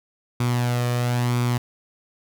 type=tone with flanger; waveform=sawtooth; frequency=121.8 Hz; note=B2; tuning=24 cents flat; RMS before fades=-22 dBFS; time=0.4-1.58 s; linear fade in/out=5 ms; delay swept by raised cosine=0.85 to 1.68 ms; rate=1 Hz; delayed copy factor=+0.5; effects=none